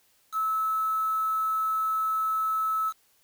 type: tone with quantisation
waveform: sine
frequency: 1300 Hz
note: E6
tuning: 24 cents flat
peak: -24 dBFS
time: 0.32-2.93 s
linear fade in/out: 50 ms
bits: 7
effects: white hiss -65 dBFS RMS until 3.23 s